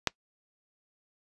click, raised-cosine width 0.2 ms, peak -6 dBFS, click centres 0.073 s, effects noise-tail reverb RT60 0.1 s tail -24 dB re dry + resampled to 24000 Hz

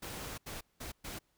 pink noise bursts at uneven times, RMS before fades -43 dBFS, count 4, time 0.02-0.38 / 0.46-0.61 / 0.8-0.92 / 1.04-1.19 s, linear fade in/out 10 ms, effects pink hiss -75 dBFS RMS until 1.37 s

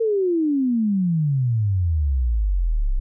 sine exponential sweep, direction down, 462.2 to 30.87 Hz, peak -17 dBFS, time 0-3 s, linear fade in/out 10 ms, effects none

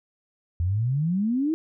sine exponential sweep, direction up, 82.5 to 330 Hz, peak -21 dBFS, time 0.6-1.54 s, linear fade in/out 0 ms, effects none

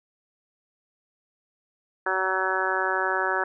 harmonic tone, 188.4 Hz, F#3, 32 cents sharp, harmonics 2 / 3 / 4 / 5 / 6 / 7 / 8 / 9, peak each -31 / -33 / -32 / -30 / -35 / -31 / -29 / -29 dBFS, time 2.06-3.44 s, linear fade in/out 5 ms, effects none

